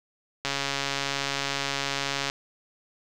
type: click train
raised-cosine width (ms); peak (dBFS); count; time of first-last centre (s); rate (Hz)
0.2; -10; 258; 0.45-2.299; 139
effects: none